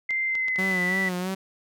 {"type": "tone with pitch glide", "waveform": "sine", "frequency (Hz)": [2086, 1971.2], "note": ["C7", "B6"], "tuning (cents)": [-6, -4], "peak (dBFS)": -23, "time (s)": [0.09, 1.09], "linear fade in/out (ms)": 5, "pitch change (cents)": -98, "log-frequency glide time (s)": [0.26, 0.91]}
{"type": "clicks", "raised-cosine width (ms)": 0.2, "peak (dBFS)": -22, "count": 5, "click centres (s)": [0.107, 0.353, 0.483, 0.56, 0.714]}
{"type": "tone with vibrato", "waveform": "sawtooth", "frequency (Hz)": 185, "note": "F#3", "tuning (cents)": 0, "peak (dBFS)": -23, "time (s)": [0.58, 1.35], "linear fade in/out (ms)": 10, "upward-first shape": "sine", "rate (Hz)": 3, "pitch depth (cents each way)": 59}
{"effects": []}